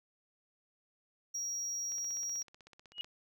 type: tone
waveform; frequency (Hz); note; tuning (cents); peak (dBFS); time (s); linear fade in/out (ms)
triangle; 5670; F8; +25; -34; 1.34-2.43; 10
type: click train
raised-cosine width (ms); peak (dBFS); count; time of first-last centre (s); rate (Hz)
0.2; -38; 19; 1.92-3.045; 16
type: tone with exponential growth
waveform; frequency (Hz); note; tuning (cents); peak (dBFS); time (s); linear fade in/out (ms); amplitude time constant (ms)
sine; 2893; F#7; -40; -31; 2.92-3.01; 0; 19
effects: none